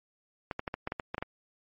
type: clicks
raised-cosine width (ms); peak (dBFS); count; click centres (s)
0.5; -18; 10; 0.512 / 0.594 / 0.678 / 0.741 / 0.874 / 0.921 / 0.998 / 1.145 / 1.181 / 1.225
effects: MP3 32 kbps